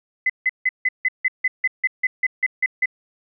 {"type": "tone bursts", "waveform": "sine", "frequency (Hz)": 2027, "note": "B6", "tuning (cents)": 45, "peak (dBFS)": -15, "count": 14, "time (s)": [0.26, 2.858], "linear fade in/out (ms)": 5, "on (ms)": 37, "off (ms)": 160, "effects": []}